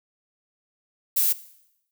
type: noise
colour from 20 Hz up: violet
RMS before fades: -21 dBFS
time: 1.16-1.33 s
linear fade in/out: 10 ms
effects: noise-tail reverb RT60 0.8 s tail -17 dB re dry